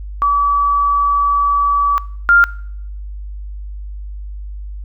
sine tone pair in turn, 1147 / 1397.9 Hz, D6 / F6, -41 / +1 cents, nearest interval minor third, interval 342 cents, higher second, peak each -10 / -6 dBFS, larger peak second, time 0.22-1.98 / 2.29-2.44 s, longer first, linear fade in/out 0 ms, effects noise-tail reverb RT60 0.7 s tail -22 dB re dry + added 50 Hz sine -25 dBFS peak until 4.84 s

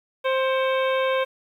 harmonic tone with a mistuned harmonic, 526 Hz, C5, 9 cents sharp, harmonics 1 / 2 / 3 / 4 / 5 / 6 / 7, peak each -21 / -27 / -31 / -33 / -35 / -37 / -38 dBFS, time 0.24-1.25 s, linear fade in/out 20 ms, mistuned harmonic 4, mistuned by +110 cents, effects 9-bit

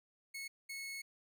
sawtooth tone bursts at uneven times, 2192 Hz, C#7, 20 cents flat, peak -39 dBFS, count 2, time 0.34-0.48 / 0.69-1.02 s, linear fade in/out 10 ms, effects none

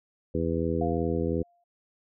harmonic tone, 82.7 Hz, E2, 6 cents sharp, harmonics 1 / 2 / 3 / 4 / 5 / 6, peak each -32 / -32 / -32 / -32 / -32 / -32 dBFS, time 0.34-1.43 s, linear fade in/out 10 ms
sine tone with exponential decay, 697 Hz, F5, 4 cents flat, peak -28 dBFS, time 0.81-1.64 s, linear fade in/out 5 ms, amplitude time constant 180 ms
effects none

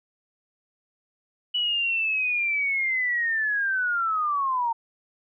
sine linear sweep, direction down, 2960 to 906 Hz, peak -22 dBFS, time 1.54-4.73 s, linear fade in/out 10 ms, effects none

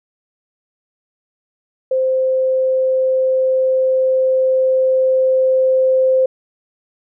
sine tone with level ramp, 521 Hz, C5, 7 cents flat, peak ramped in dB -13 to -10 dBFS, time 1.91-6.26 s, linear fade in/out 5 ms, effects none

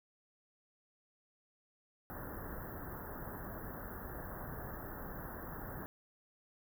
pink band-stop noise, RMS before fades -45 dBFS, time 2.1-5.86 s, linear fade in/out 0 ms, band 1800 to 12000 Hz, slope 96 dB/octave, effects none

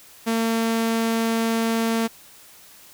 sawtooth tone, 227 Hz, A#3, 46 cents flat, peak -16 dBFS, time 0.26-2.08 s, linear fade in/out 20 ms, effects white hiss -48 dBFS RMS until 2.93 s

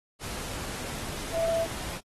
sine tone in noise, 662 Hz, E5, 7 cents sharp, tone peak -24 dBFS, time 1.32-1.67 s, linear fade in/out 50 ms, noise pink, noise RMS -37 dBFS, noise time 0.19-2.01 s, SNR +10 dB, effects AAC 32 kbps

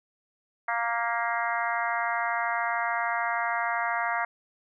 harmonic tone with a mistuned harmonic, 233.1 Hz, A#3, in tune, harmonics 3 / 4 / 5 / 6 / 7 / 8 / 9, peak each -31 / -32 / -33 / -34 / -34 / -35 / -36 dBFS, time 0.68-4.25 s, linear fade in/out 5 ms, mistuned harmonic 8, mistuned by +34 cents, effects none

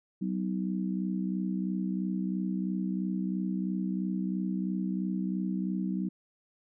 harmonic tone, 63 Hz, B1, 35 cents sharp, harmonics 3 / 4 / 5, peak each -30 / -36 / -37 dBFS, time 0.21-6.09 s, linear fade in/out 10 ms, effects none

